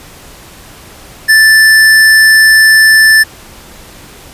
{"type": "tone", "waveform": "square", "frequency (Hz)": 1760, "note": "A6", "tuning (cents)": 0, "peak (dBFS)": -3, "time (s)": [1.28, 3.24], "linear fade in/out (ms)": 20, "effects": ["pink hiss -34 dBFS RMS until 4.33 s", "resampled to 32000 Hz"]}